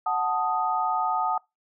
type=chord; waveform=sine; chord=D# diminished; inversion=first; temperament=equal; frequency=740 / 880 / 1244.5 Hz; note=F#5 / A5 / D#6; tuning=0 / 0 / 0 cents; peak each=-27 dBFS; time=0.06-1.38 s; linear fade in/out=5 ms; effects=noise-tail reverb RT60 0.2 s tail -24 dB re dry